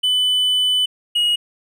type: tone pair in turn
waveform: triangle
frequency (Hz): 3000 / 2890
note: F#7 / F#7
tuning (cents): +23 / -41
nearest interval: minor second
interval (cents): 64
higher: first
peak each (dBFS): -13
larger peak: neither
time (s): 0.03-0.86 / 1.15-1.36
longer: first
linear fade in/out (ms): 10
effects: none